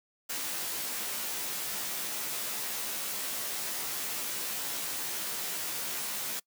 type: noise with comb filter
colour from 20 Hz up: white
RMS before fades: -35 dBFS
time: 0.29-6.4 s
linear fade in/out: 10 ms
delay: 15 ms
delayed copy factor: +0.95
effects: noise-tail reverb RT60 0.1 s tail -24 dB re dry + high-pass 150 Hz 12 dB/octave